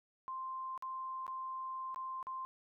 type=tone with dropouts; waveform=sine; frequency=1046.5 Hz; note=C6; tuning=in tune; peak=-39 dBFS; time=0.28-2.45 s; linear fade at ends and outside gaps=0 ms; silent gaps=0.777-0.824 / 1.266-1.279 / 1.945-1.96 / 2.228-2.269 s; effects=none